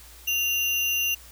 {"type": "tone with sample-and-hold", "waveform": "sine", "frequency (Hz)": 2786, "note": "F7", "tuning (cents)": -5, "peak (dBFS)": -22, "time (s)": [0.27, 1.15], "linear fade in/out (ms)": 10, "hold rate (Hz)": 8820, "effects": ["added 60 Hz sine -49 dBFS peak until 1.31 s", "white hiss -49 dBFS RMS until 1.31 s"]}